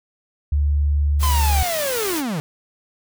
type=tone; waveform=sine; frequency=72.7 Hz; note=D2; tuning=17 cents flat; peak=-15 dBFS; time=0.52-1.63 s; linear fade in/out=5 ms
type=noise; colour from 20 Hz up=white; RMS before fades=-27 dBFS; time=1.19-2.23 s; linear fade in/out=50 ms
type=linear sweep; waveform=45% pulse; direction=down; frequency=1046.5 to 138.59 Hz; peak=-22 dBFS; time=1.23-2.4 s; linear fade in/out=0 ms
effects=none